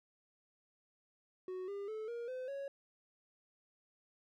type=tone with pitch steps; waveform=triangle; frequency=370 / 401.2 / 435 / 471.6 / 511.3 / 554.4 Hz; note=F#4 / G4 / A4 / A#4 / C5 / C#5; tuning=0 / +40 / -20 / +20 / -40 / 0 cents; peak=-38 dBFS; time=1.48-2.68 s; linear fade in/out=2 ms; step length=200 ms; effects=none